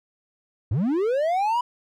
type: linear sweep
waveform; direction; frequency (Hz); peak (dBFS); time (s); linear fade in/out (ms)
triangle; up; 85.7 to 994; -18; 0.71-1.61; 5
effects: none